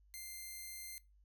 5% pulse tone, 2092 Hz, C7, 1 cent flat, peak -36 dBFS, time 0.14-0.98 s, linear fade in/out 0 ms, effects noise-tail reverb RT60 0.2 s tail -19 dB re dry + added 50 Hz sine -64 dBFS peak until 1.24 s

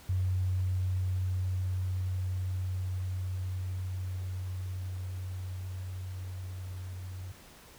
sine tone with level ramp, 92.5 Hz, F#2, in tune, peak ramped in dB -26 to -38 dBFS, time 0.09-7.32 s, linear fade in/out 5 ms, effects pink hiss -54 dBFS RMS until 7.78 s

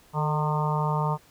harmonic tone with a mistuned harmonic, 152 Hz, D#3, 40 cents flat, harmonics 1 / 3 / 4 / 5 / 6 / 7 / 8, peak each -25 / -35 / -36 / -36 / -29 / -33 / -35 dBFS, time 0.13-1.18 s, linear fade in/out 50 ms, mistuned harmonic 3, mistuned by -42 cents, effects pink hiss -57 dBFS RMS until 1.3 s

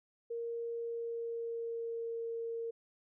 sine tone with pitch glide, 466.1 to 460.2 Hz, A#4 to A#4, 0 to -22 cents, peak -36 dBFS, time 0.3-2.71 s, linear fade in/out 10 ms, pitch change -22 cents, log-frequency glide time 0.7-2.21 s, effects none

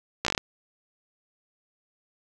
slowing click train, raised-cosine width 0.2 ms, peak -7 dBFS, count 7, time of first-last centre 0.25-0.378 s, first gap 15 ms, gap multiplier 1.14, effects 8-bit

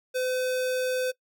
square tone, 509 Hz, C5, 48 cents flat, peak -26 dBFS, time 0.14-1.12 s, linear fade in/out 20 ms, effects noise-tail reverb RT60 0.1 s tail -20 dB re dry

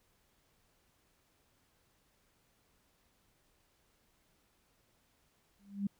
sine tone with exponential growth, 200 Hz, G3, 35 cents sharp, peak -28 dBFS, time 5.59-5.87 s, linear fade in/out 5 ms, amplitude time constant 60 ms, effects pink hiss -73 dBFS RMS until 5.99 s

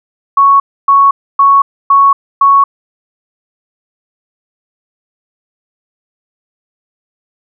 sine tone bursts, 1110 Hz, C#6, 2 cents sharp, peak -3 dBFS, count 5, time 0.37-2.64 s, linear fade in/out 5 ms, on 230 ms, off 280 ms, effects none

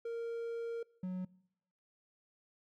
triangle tone pair in turn, 464 / 183.79 Hz, A#4 / F#3, -8 / -11 cents, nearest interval octave + major third, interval 1603 cents, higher first, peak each -35 / -34 dBFS, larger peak second, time 0.05-0.83 / 1.03-1.25 s, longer first, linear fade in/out 5 ms, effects noise-tail reverb RT60 0.8 s tail -23 dB re dry

